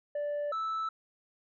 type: tone pair in turn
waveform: sine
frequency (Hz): 585 / 1313.3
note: D5 / E6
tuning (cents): -7 / -7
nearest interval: octave + major second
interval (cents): 1400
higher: second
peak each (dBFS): -28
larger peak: neither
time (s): 0.15-0.52 / 0.52-0.89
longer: neither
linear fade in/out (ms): 5
effects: tanh soft clip ceiling -30 dBFS